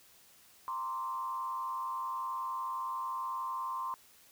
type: tone with frequency modulation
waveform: sine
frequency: 1046.5 Hz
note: C6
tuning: in tune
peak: -34 dBFS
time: 0.68-3.94 s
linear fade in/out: 0 ms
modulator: 111 Hz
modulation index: 0.78
effects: white hiss -61 dBFS RMS until 4.31 s